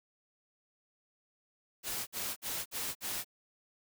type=noise bursts; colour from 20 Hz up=white; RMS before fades=-37 dBFS; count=5; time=1.83-3.246 s; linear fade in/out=50 ms; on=240 ms; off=54 ms; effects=none